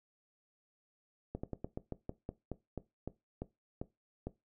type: slowing click train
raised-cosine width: 2 ms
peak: -25 dBFS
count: 14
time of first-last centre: 1.35-4.27 s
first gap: 85 ms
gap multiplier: 1.15
effects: noise-tail reverb RT60 0.2 s tail -17 dB re dry